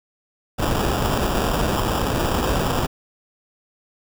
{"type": "noise with sample-and-hold", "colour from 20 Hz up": "pink", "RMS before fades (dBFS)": -21, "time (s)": [0.58, 2.87], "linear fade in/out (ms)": 20, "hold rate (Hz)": 2100, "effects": []}